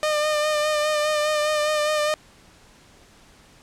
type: tone with vibrato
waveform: sawtooth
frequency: 605 Hz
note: D#5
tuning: 49 cents flat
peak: -16 dBFS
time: 0.03-2.14 s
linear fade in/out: 0 ms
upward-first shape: sine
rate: 4.9 Hz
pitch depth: 27 cents each way
effects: pink hiss -52 dBFS RMS until 3.62 s + low-pass 9000 Hz 12 dB/octave